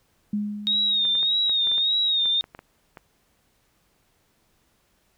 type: tone with exponential decay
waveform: sine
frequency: 207.7 Hz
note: G#3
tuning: in tune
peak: -21 dBFS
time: 0.33-1.39 s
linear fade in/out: 5 ms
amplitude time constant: 230 ms
type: tone with vibrato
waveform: sine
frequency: 3729 Hz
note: A#7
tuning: in tune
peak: -19 dBFS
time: 0.67-2.41 s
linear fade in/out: 0 ms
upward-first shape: sine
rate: 1.7 Hz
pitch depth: 69 cents each way
type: clicks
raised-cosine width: 0.5 ms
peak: -25 dBFS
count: 12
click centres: 1.052 / 1.153 / 1.23 / 1.496 / 1.672 / 1.716 / 1.781 / 2.257 / 2.441 / 2.549 / 2.591 / 2.972 s
effects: pink hiss -66 dBFS RMS until 5.17 s